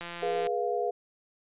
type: click train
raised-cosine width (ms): 0.3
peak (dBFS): -23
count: 80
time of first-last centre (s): 0.01-0.469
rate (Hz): 172
type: chord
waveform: sine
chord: F diminished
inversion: first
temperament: equal with one note detuned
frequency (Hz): 415.3 / 485.1 / 698.5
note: Ab4 / Cb5 / F5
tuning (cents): 0 / -31 / 0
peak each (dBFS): -31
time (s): 0.22-0.91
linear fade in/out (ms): 10
effects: resampled to 8000 Hz